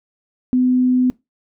sine tone, 252.5 Hz, B3, 39 cents sharp, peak -12 dBFS, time 0.53-1.1 s, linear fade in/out 0 ms, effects noise-tail reverb RT60 0.2 s tail -22 dB re dry

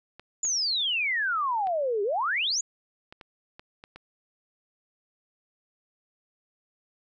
clicks, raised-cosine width 0.3 ms, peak -28 dBFS, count 8, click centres 0.196 / 0.45 / 1.671 / 3.125 / 3.212 / 3.595 / 3.839 / 3.96 s
sine exponential two-way sweep, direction down then up, 7080 to 389.9 to 7080 Hz, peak -24 dBFS, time 0.43-2.61 s, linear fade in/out 5 ms, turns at 2.03 s
effects none

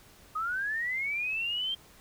sine linear sweep, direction up, 1229 to 3177 Hz, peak -29 dBFS, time 0.35-1.75 s, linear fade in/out 10 ms, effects pink hiss -56 dBFS RMS until 2 s

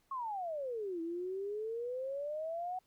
sine exponential two-way sweep, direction down then up, 1108.7 to 325.9 to 749 Hz, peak -36 dBFS, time 0.11-2.79 s, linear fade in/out 5 ms, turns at 1.01 s, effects pink hiss -74 dBFS RMS until 2.86 s

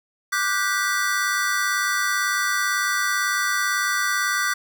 square chord, G major seventh, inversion second, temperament just, 1176 / 1470 / 1568 / 1960 Hz, D6 / F#6 / G6 / B6, +2 / -12 / 0 / -14 cents, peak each -27 dBFS, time 0.32-4.54 s, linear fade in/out 10 ms, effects none

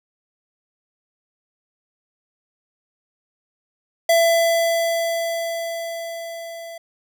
square tone with level ramp, 669 Hz, E5, 25 cents sharp, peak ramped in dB -13 to -34 dBFS, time 4.09-6.78 s, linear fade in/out 5 ms, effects none

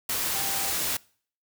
sine tone in noise, 784 Hz, G5, in tune, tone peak -38 dBFS, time 0.35-0.71 s, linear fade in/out 5 ms, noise white, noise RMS -28 dBFS, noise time 0.09-0.97 s, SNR -13 dB, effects noise-tail reverb RT60 0.5 s tail -24 dB re dry

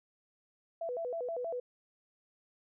sine tone with vibrato, 574 Hz, D5, 40 cents flat, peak -34 dBFS, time 0.81-1.6 s, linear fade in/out 5 ms, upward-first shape square, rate 6.3 Hz, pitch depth 260 cents each way, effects none

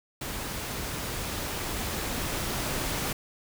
pink noise with level ramp, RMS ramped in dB -35 to -30 dBFS, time 0.21-3.13 s, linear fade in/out 5 ms, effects none

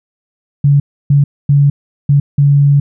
sine tone bursts at uneven times, 142.2 Hz, C#3, 45 cents sharp, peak -5 dBFS, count 5, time 0.64-0.8 / 1.1-1.24 / 1.49-1.7 / 2.09-2.2 / 2.38-2.8 s, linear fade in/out 5 ms, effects none

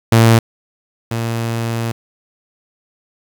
sawtooth tone pair in turn, 114.2 / 115.33 Hz, A#2 / A#2, -35 / -18 cents, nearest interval unison, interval 17 cents, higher second, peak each -3 / -14 dBFS, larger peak first, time 0.12-0.39 / 1.11-1.92 s, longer second, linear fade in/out 5 ms, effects 7-bit

